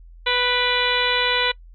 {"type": "harmonic tone with a mistuned harmonic", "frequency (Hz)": 493.9, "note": "B4", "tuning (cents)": 0, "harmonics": [1, 2, 3, 4, 5, 6, 7, 8], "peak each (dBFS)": [-26, -26, -26, -26, -26, -26, -26, -26], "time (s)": [0.26, 1.52], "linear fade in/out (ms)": 10, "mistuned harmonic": 5, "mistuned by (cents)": -44, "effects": ["noise-tail reverb RT60 0.1 s tail -23 dB re dry", "added 42 Hz sine -41 dBFS peak until 1.74 s"]}